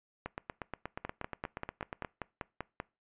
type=two click trains; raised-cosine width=0.5 ms; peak=-22 / -21 dBFS; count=16 / 10; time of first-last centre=0.26-2.048 / 1.05-2.801 s; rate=8.39 / 5.14 Hz; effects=noise-tail reverb RT60 0.3 s tail -23 dB re dry + resampled to 8000 Hz